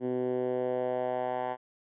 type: tone with band-pass filter sweep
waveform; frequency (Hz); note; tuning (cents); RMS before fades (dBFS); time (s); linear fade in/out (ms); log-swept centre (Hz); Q
10% pulse; 125.7; B2; +31; -31; 0-1.57; 50; 310 to 900; 2.3
effects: resampled to 8000 Hz